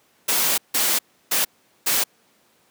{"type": "noise bursts at uneven times", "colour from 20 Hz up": "white", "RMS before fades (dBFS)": -20, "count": 4, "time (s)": [[0.28, 0.58], [0.74, 0.99], [1.31, 1.45], [1.86, 2.04]], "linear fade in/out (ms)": 10, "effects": ["pink hiss -60 dBFS RMS until 2.7 s", "high-pass 200 Hz 12 dB/octave"]}